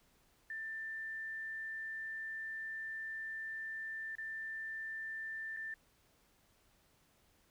sine tone with dropouts, 1780 Hz, A6, 20 cents sharp, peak -40 dBFS, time 0.5-5.74 s, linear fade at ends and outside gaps 2 ms, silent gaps 4.153-4.183 / 5.565-5.57 s, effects pink hiss -71 dBFS RMS until 7.5 s

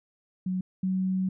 sine tone pair in turn, 185 / 187.58 Hz, F#3 / F#3, 0 / +24 cents, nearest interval unison, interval 24 cents, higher second, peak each -26 / -24 dBFS, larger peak second, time 0.46-0.61 / 0.83-1.29 s, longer second, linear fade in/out 5 ms, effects none

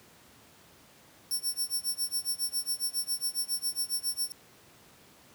5% pulse tone with tremolo, 5440 Hz, F8, 46 cents flat, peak -21 dBFS, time 1.31-4.32 s, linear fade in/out 0 ms, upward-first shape sine, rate 7.3 Hz, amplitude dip 95%, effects pink hiss -57 dBFS RMS until 5.34 s + high-pass 100 Hz 12 dB/octave

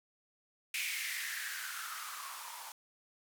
violet noise with band-pass filter sweep, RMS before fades -41 dBFS, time 0.74-2.72 s, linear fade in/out 2 ms, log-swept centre 2400 to 870 Hz, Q 5.9, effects none

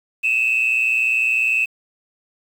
sine tone pair together, 2543 / 2663 Hz, D#7 / E7, +37 / +17 cents, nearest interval minor second, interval 80 cents, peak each -17 dBFS, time 0.23-1.66 s, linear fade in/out 20 ms, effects tanh soft clip ceiling -11 dBFS + 7-bit

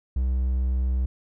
triangle tone, 63.7 Hz, C2, 46 cents flat, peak -19 dBFS, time 0.16-1.06 s, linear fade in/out 5 ms, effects none

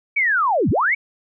sine linear two-way sweep, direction down then up, 2327 to 74 to 2327 Hz, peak -15 dBFS, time 0.16-0.95 s, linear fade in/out 10 ms, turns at 0.7 s, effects none

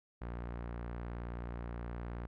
sawtooth tone with low-pass filter, 59 Hz, A#1, 22 cents sharp, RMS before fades -42 dBFS, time 0.21-2.27 s, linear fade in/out 10 ms, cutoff 1600 Hz, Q 1.1, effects none

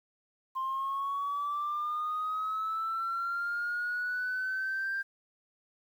sine linear sweep, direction up, 1046.5 to 1590 Hz, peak -29 dBFS, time 0.55-5.03 s, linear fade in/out 20 ms, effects tanh soft clip ceiling -27 dBFS + 10-bit

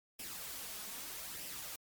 white noise with flanger, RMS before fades -45 dBFS, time 0.19-1.76 s, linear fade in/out 5 ms, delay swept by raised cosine 0.36 to 4.76 ms, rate 0.8 Hz, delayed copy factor +0.5, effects MP3 96 kbps

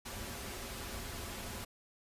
pink noise with comb filter, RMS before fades -43 dBFS, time 0.05-1.65 s, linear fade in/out 10 ms, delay 6.5 ms, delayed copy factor -0.55, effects resampled to 32000 Hz

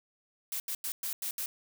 blue noise bursts at uneven times, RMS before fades -35 dBFS, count 6, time 0.52-0.6 / 0.68-0.75 / 0.84-0.92 / 1.03-1.13 / 1.22-1.31 / 1.38-1.46 s, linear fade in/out 2 ms, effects none

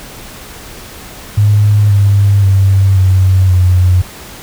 sine tone with pitch steps, 103.83 / 100.41 / 97.1 / 93.9 / 90.81 Hz, G#2 / G2 / G2 / F#2 / F#2, 0 / +42 / -16 / +26 / -32 cents, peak -5 dBFS, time 1.37-4.02 s, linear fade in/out 10 ms, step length 530 ms, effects pink hiss -31 dBFS RMS until 4.42 s

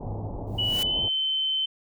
pink low-pass noise, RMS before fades -35 dBFS, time 0-1.09 s, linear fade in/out 10 ms, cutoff 890 Hz, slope 48 dB/octave
sine tone with tremolo, 103.83 Hz, G#2, in tune, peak -31 dBFS, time 0.06-0.71 s, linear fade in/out 5 ms, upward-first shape triangle, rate 2.5 Hz, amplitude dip 65%
white noise with exponential growth, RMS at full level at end -32 dBFS, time 0.47-0.83 s, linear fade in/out 2 ms, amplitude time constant 78 ms
sine tone with pitch glide, 2946 to 3075 Hz, F#7 to G7, -8 to -34 cents, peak -23 dBFS, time 0.58-1.66 s, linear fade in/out 10 ms, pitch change +74 cents, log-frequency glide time 0.72-1.02 s
effects none

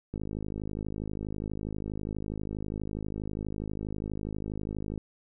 click train, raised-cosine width 3 ms, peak -22 dBFS, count 254, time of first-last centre 0.14-4.977 s, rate 52.3 Hz, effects none

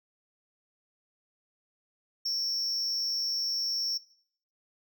triangle tone with amplitude modulation, 5450 Hz, F8, 43 cents flat, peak -24 dBFS, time 2.25-3.98 s, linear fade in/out 10 ms, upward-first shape sine, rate 241 Hz, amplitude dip 60%, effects noise-tail reverb RT60 0.6 s tail -19 dB re dry

